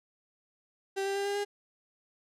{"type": "tone with pitch steps", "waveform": "35% pulse", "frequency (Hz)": [390, 394.3, 398.7, 403.1, 407.5], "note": ["G4", "G4", "G4", "G4", "G#4"], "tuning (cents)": [-9, 10, 29, 48, -33], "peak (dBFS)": -28, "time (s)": [0.96, 1.45], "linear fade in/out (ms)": 20, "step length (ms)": 98, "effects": ["low-pass 10000 Hz 12 dB/octave"]}